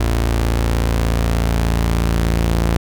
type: tone pair together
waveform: sawtooth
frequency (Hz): 56.66 / 84.9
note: A#1 / F2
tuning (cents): -49 / -48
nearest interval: perfect fifth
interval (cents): 701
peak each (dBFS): -11 / -19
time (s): 0-2.77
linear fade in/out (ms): 5
effects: none